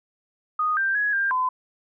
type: tone with pitch steps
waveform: sine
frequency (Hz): 1240 / 1576 / 1673 / 1594 / 1018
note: D#6 / G6 / G#6 / G6 / C6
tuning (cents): -6 / +9 / +12 / +28 / -48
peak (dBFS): -20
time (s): 0.59-1.49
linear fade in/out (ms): 5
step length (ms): 180
effects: none